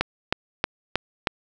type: click train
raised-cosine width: 0.3 ms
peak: -4 dBFS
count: 5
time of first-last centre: 0.01-1.272 s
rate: 3.17 Hz
effects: none